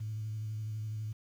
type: tone with vibrato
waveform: sine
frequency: 108.3 Hz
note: A2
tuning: 27 cents flat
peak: -34 dBFS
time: 0-1.13 s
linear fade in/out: 10 ms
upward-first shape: square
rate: 12 Hz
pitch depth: 22 cents each way
effects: tanh soft clip ceiling -30 dBFS + 10-bit